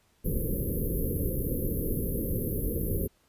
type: band-stop noise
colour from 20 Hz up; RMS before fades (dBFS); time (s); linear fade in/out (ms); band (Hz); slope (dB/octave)
pink; -29; 0.24-3.08; 20; 530 to 11000; 96
effects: pink hiss -67 dBFS RMS until 3.28 s + resampled to 32000 Hz